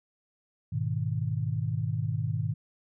sine chord, G# minor, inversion none, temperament equal, 103.83 / 123.47 / 155.56 Hz, G#2 / B2 / D#3, 0 / 0 / 0 cents, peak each -31 / -31 / -32 dBFS, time 0.72-2.54 s, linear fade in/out 10 ms, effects none

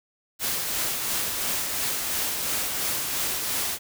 white noise with tremolo, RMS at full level -26 dBFS, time 0.39-3.79 s, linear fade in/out 50 ms, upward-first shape triangle, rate 2.9 Hz, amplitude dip 35%, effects none

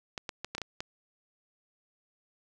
clicks, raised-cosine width 0.2 ms, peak -18 dBFS, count 7, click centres 0.178 / 0.292 / 0.446 / 0.55 / 0.581 / 0.617 / 0.805 s, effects none

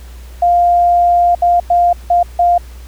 sine tone bursts at uneven times, 700 Hz, F5, 4 cents sharp, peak -7 dBFS, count 5, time 0.42-1.35 / 1.42-1.6 / 1.7-1.93 / 2.1-2.23 / 2.39-2.58 s, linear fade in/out 5 ms, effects added 60 Hz sine -30 dBFS peak until 2.87 s + pink hiss -43 dBFS RMS until 2.87 s

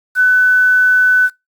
sine tone with quantisation, 1500 Hz, F#6, 23 cents sharp, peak -7 dBFS, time 0.15-1.3 s, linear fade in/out 50 ms, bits 6, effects noise-tail reverb RT60 0.2 s tail -25 dB re dry + Opus 48 kbps

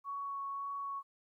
sine tone with vibrato, 1114 Hz, C#6, 8 cents sharp, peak -37 dBFS, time 0.04-1.03 s, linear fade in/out 50 ms, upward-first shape sine, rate 1.8 Hz, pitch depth 9 cents each way, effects 13-bit

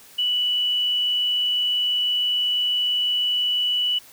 sine tone, 2958 Hz, F#7, 1 cent flat, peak -19 dBFS, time 0.18-3.99 s, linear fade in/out 10 ms, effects white hiss -48 dBFS RMS until 4.12 s

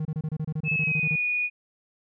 triangle tone bursts, 155.56 Hz, D#3, in tune, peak -24 dBFS, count 15, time 0-1.158 s, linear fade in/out 5 ms, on 52 ms, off 27 ms
sine tone with pitch glide, 2600 to 2461 Hz, E7 to D#7, -24 to -20 cents, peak -23 dBFS, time 0.64-1.5 s, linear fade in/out 50 ms, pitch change -96 cents, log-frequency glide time 0.74-1.1 s
effects none

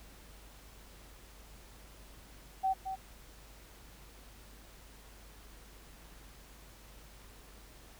sine tone with echo, 765 Hz, G5, 42 cents flat, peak -27 dBFS, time 2.63-2.74 s, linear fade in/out 20 ms, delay 220 ms, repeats 1, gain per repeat -8 dB, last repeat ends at 2.96 s, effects added 50 Hz sine -55 dBFS peak until 7.99 s + pink hiss -57 dBFS RMS until 7.99 s

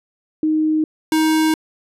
sine / square tone pair in turn, 311.1 / 314.9 Hz, D#4 / D#4, 0 / +21 cents, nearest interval unison, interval 21 cents, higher second, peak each -14 dBFS, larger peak neither, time 0.43-0.84 / 1.12-1.54 s, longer second, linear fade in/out 2 ms, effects resampled to 32000 Hz

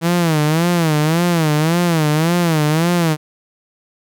sawtooth tone with vibrato, 162.4 Hz, E3, 26 cents flat, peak -9 dBFS, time 0.01-3.17 s, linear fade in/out 50 ms, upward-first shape sine, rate 1.8 Hz, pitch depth 140 cents each way, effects none

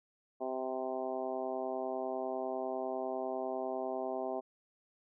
harmonic tone, 130 Hz, C3, 11 cents flat, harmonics 2 / 3 / 4 / 5 / 6 / 7 / 8, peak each -44 / -40 / -44 / -38 / -42 / -49 / -50 dBFS, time 0.4-4.41 s, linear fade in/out 20 ms, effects none

